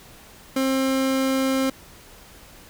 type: tone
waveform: 30% pulse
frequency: 265.7 Hz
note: C4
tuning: 27 cents sharp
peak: -17 dBFS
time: 0.56-1.7 s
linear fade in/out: 5 ms
effects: pink hiss -47 dBFS RMS until 2.69 s